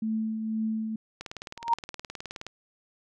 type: tone with tremolo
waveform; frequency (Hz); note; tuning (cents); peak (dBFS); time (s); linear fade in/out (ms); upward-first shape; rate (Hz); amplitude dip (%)
sine; 220; A3; 0; -25; 0.02-0.96; 5; triangle; 2; 45
type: click train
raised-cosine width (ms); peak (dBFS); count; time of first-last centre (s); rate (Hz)
0.2; -20; 25; 1.21-2.467; 19.1
type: tone with exponential growth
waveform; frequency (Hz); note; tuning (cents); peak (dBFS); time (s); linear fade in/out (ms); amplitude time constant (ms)
sine; 932.3; A#5; 0; -16; 1.57-1.74; 5; 35
effects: none